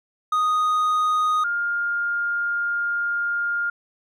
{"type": "tone pair in turn", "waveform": ["triangle", "sine"], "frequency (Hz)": [1243, 1409.2], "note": ["D#6", "F6"], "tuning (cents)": [-2, 15], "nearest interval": "major second", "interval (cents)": 217, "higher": "second", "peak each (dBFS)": [-16, -21], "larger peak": "first", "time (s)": [[0.32, 1.44], [1.44, 3.7]], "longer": "second", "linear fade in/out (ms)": 5, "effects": []}